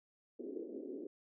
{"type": "band-pass noise", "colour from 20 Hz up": "white", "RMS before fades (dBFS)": -45, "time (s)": [0.39, 1.07], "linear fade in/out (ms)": 5, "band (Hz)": [260, 440], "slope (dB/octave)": 48, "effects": []}